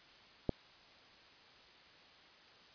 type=click; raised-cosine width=2 ms; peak=-18 dBFS; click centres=0.493 s; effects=white hiss -60 dBFS RMS until 2.74 s + resampled to 11025 Hz